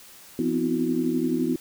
sine tone cluster, 171.5 / 250.1 / 261.7 / 321.4 / 361 Hz, F3 / B3 / C4 / E4 / F#4, -31 / +22 / 0 / -44 / -43 cents, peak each -33 / -25 / -31 / -27 / -29 dBFS, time 0.39-1.56 s, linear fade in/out 2 ms, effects white hiss -48 dBFS RMS until 1.6 s

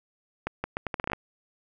accelerating click train, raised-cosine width 0.5 ms, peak -14 dBFS, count 11, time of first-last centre 0.47-1.133 s, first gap 170 ms, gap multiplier 0.76, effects none

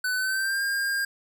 square tone with pitch glide, 1500 to 1607.7 Hz, F#6 to G6, +23 to +43 cents, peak -25 dBFS, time 0.04-1.05 s, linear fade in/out 5 ms, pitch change +120 cents, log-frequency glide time 0.14-0.62 s, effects none

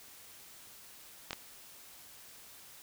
clicks, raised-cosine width 0.2 ms, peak -19 dBFS, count 2, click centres 1.308 / 1.331 s, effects white hiss -54 dBFS RMS until 2.82 s

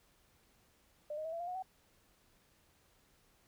sine tone with pitch steps, 598 / 621.6 / 646.1 / 671.6 / 698.1 / 725.7 / 754.3 Hz, D5 / D#5 / E5 / E5 / F5 / F#5 / F#5, +31 / -2 / -35 / +32 / -1 / -34 / +33 cents, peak -38 dBFS, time 1.1-1.625 s, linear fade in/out 5 ms, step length 75 ms, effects pink hiss -70 dBFS RMS until 3.47 s

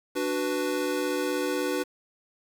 square chord, B minor, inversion first, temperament equal, 293.7 / 370 / 493.9 Hz, D4 / F#4 / B4, 0 / 0 / 0 cents, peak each -31 dBFS, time 0.15-1.84 s, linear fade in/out 20 ms, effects 8-bit

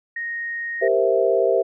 sine tone, 1864.7 Hz, A#6, in tune, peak -25 dBFS, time 0.16-0.88 s, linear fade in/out 5 ms
sine chord, C dominant seventh, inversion second, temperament equal, 392 / 466.2 / 523.3 / 659.3 Hz, G4 / Bb4 / C5 / E5, 0 / 0 / 0 / 0 cents, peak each -21 dBFS, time 0.81-1.63 s, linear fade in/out 20 ms
effects none

